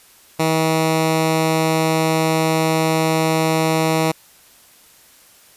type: tone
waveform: 10% pulse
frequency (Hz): 160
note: D#3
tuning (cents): +49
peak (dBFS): -7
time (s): 0.39-4.12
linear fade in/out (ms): 10
effects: white hiss -49 dBFS RMS until 5.56 s + resampled to 32000 Hz